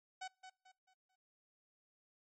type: tone with echo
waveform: sawtooth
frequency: 750 Hz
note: F#5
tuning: 23 cents sharp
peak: -39 dBFS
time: 0.21-0.28 s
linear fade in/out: 10 ms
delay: 220 ms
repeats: 4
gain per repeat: -9 dB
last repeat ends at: 1.16 s
effects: noise-tail reverb RT60 0.4 s tail -26 dB re dry + MP3 32 kbps